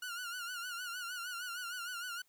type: tone with vibrato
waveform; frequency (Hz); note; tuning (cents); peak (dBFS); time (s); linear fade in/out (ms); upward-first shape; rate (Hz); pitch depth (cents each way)
sawtooth; 1434; F6; +45; -36; 0.02-2.22; 5; sine; 6.5; 79
effects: white hiss -73 dBFS RMS until 2.28 s